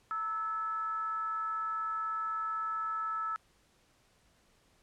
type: tone with frequency modulation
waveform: sine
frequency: 1311 Hz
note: E6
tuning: 10 cents flat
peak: -32 dBFS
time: 0.11-3.36 s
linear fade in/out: 0 ms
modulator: 393 Hz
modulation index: 0.34
effects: pink hiss -68 dBFS RMS until 4.82 s + low-pass 10000 Hz 12 dB/octave